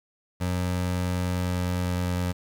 25% pulse tone with pitch glide, 90 to 89.43 Hz, F#2 to F2, -47 to +42 cents, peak -21 dBFS, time 0.4-2.33 s, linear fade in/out 20 ms, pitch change -11 cents, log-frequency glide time 1.32-2.14 s, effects 9-bit

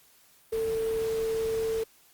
sine tone in noise, 447.2 Hz, A4, 28 cents sharp, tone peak -26 dBFS, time 0.52-1.84 s, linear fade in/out 10 ms, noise pink, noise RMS -42 dBFS, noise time 0.52-1.84 s, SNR +13 dB, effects white hiss -60 dBFS RMS until 2.13 s + Opus 48 kbps

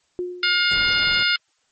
sine tone with exponential decay, 358.3 Hz, F4, 44 cents sharp, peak -21 dBFS, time 0.19-0.79 s, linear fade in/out 0 ms, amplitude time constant 130 ms
harmonic tone, 712 Hz, F5, 33 cents sharp, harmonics 2 / 3 / 4 / 5 / 6 / 7, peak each -21 / -23 / -24 / -25 / -26 / -26 dBFS, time 0.43-1.36 s, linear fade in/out 2 ms
pink noise, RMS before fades -33 dBFS, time 0.71-1.23 s, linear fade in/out 2 ms
effects white hiss -66 dBFS RMS until 1.71 s + MP3 32 kbps

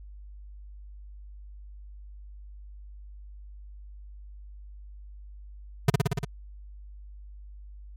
square tone with echo, 138.59 Hz, C#3, in tune, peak -15 dBFS, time 5.88-5.9 s, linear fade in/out 5 ms, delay 58 ms, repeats 6, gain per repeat -2 dB, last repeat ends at 6.248 s, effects added 50 Hz sine -42 dBFS peak until 7.96 s + MP3 64 kbps

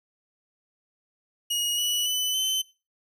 sawtooth tone with pitch steps, 2886 / 2943 / 3002 / 3061 Hz, F#7 / F#7 / F#7 / G7, -44 / -10 / +24 / -42 cents, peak -21 dBFS, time 1.5-2.62 s, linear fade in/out 10 ms, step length 280 ms, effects noise-tail reverb RT60 0.3 s tail -19 dB re dry

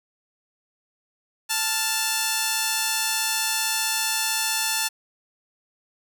5% pulse tone pair together, 880 / 1396.9 Hz, A5 / F6, 0 / 0 cents, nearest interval minor sixth, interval 800 cents, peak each -11 / -17 dBFS, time 1.49-4.89 s, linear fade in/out 20 ms, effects none

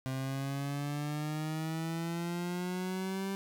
30% pulse exponential sweep, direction up, 130.81 to 196 Hz, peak -31 dBFS, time 0.06-3.35 s, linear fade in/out 0 ms, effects none

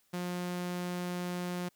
sawtooth tone, 178 Hz, F3, 33 cents sharp, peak -30 dBFS, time 0.13-1.69 s, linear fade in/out 10 ms, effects white hiss -71 dBFS RMS until 1.75 s

